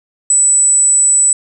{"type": "tone", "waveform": "sine", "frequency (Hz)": 7950, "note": "B8", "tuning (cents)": 10, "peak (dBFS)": -7, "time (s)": [0.3, 1.33], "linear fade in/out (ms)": 2, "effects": []}